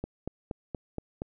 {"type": "click train", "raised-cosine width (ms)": 2, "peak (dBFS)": -20, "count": 6, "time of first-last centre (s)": [0.04, 1.219], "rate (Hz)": 4.24, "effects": []}